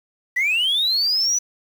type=linear sweep; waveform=sine; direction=up; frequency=1919 to 6000 Hz; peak=-15 dBFS; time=0.36-1.39 s; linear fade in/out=10 ms; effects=tanh soft clip ceiling -15 dBFS + 7-bit